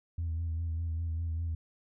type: tone with vibrato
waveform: sine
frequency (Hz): 82.41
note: E2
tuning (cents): 0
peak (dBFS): -29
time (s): 0.18-1.55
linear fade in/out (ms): 5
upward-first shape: sine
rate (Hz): 5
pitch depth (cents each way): 40
effects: tanh soft clip ceiling -28 dBFS